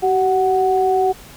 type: tone pair together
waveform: sine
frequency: 381.5 / 743.4 Hz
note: G4 / F#5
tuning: -47 / +8 cents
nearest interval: octave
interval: 1155 cents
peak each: -16 dBFS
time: 0.02-1.13 s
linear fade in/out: 20 ms
effects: pink hiss -41 dBFS RMS until 1.36 s